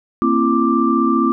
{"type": "tone cluster", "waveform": "sine", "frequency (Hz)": [231.9, 266.9, 335.9, 1178], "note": ["A#3", "C4", "E4", "D6"], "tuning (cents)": [-9, 35, 33, 5], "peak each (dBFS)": -18, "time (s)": [0.22, 1.32], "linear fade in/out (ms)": 0, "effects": []}